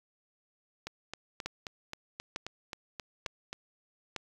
two click trains, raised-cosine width 0.2 ms, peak -21 / -18 dBFS, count 11 / 4, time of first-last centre 0.87-3.53 / 1.46-4.163 s, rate 3.76 / 1.11 Hz, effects 8-bit

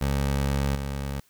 20% pulse tone with level steps, 69.3 Hz, C#2, in tune, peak -18 / -24 dBFS, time 0.01-1.2 s, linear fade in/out 5 ms, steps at 0.75 s, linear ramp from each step 10 ms, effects white hiss -63 dBFS RMS until 1.29 s

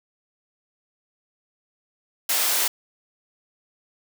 white high-pass noise, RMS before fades -22 dBFS, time 2.29-2.68 s, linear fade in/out 5 ms, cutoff 470 Hz, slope 12 dB/octave, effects none

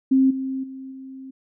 sine tone with level steps, 265 Hz, C4, 22 cents sharp, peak -13 / -24 / -33 / -35 dBFS, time 0.11-1.31 s, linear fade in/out 10 ms, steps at 0.3 / 0.63 / 0.91 s, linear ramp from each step 10 ms, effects none

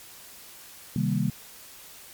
sine chord, C minor seventh, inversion none, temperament equal with one note detuned, 131.65 / 155.56 / 196 / 233.1 Hz, C3 / Eb3 / G3 / Bb3, +11 / 0 / 0 / 0 cents, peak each -28 / -28 / -27 / -30 dBFS, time 0.96-1.3 s, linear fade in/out 2 ms, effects white hiss -47 dBFS RMS until 2.13 s + MP3 96 kbps

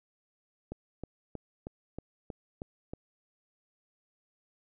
click train, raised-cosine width 2 ms, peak -25 dBFS, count 8, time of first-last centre 0.72-2.935 s, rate 3.16 Hz, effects none

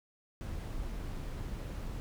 brown noise, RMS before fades -39 dBFS, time 0.41-2 s, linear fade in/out 0 ms, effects none

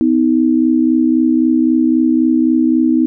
sine tone pair together, 252.9 / 316.7 Hz, B3 / D#4, +41 / +31 cents, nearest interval major third, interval 390 cents, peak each -12 dBFS, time 0.01-3.06 s, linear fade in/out 0 ms, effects none

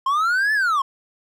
triangle linear two-way sweep, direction up then down, 1046 to 1763 to 1046 Hz, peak -15 dBFS, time 0.06-0.82 s, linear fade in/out 5 ms, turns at 0.53 s, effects none

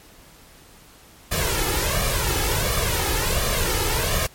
pink noise with flanger, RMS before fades -22 dBFS, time 1.31-4.27 s, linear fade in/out 10 ms, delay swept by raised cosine 1.7 to 2.35 ms, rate 1.4 Hz, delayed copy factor +0.7, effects pink hiss -49 dBFS RMS until 4.34 s + MP3 64 kbps

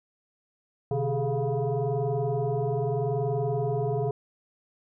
sine tone with frequency modulation, 148.9 Hz, D3, 24 cents sharp, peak -24 dBFS, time 0.91-4.11 s, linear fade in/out 2 ms, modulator 277 Hz, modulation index 1.8, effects none

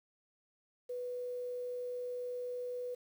sine tone with quantisation, 493.9 Hz, B4, in tune, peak -37 dBFS, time 0.89-2.95 s, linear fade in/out 10 ms, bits 10, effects none

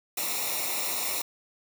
white noise with comb filter, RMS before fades -30 dBFS, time 0.17-1.22 s, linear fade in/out 5 ms, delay 0.63 ms, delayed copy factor -0.8, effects none

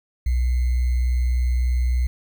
sine tone with sample-and-hold, 61.74 Hz, B1, in tune, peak -17 dBFS, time 0.26-2.07 s, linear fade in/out 5 ms, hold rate 2100 Hz, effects none

